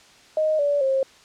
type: tone with pitch steps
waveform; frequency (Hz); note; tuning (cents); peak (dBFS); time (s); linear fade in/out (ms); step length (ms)
sine; 622 / 576 / 535; D#5 / D5 / C5; -1 / -34 / +38; -18; 0.37-1.03; 2; 220
effects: white hiss -51 dBFS RMS until 1.24 s + low-pass 6000 Hz 12 dB/octave